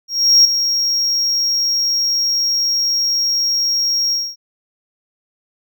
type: tone with ADSR envelope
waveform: triangle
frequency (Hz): 5588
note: F8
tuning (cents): 0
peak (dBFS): -3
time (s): 0.08-4.36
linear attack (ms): 370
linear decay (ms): 3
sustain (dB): -10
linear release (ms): 240
effects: tanh soft clip ceiling 0 dBFS